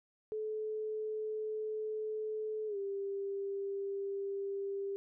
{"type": "tone with pitch glide", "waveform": "sine", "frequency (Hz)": [431.8, 396], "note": ["A4", "G4"], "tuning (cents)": [-33, 18], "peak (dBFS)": -35, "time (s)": [0.32, 4.96], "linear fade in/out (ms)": 0, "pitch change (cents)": -149, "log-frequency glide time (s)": [2.67, 2.77], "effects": []}